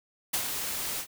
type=noise with ADSR envelope; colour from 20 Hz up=white; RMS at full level=-27 dBFS; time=0.33-1.07 s; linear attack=11 ms; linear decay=76 ms; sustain=-6 dB; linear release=82 ms; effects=none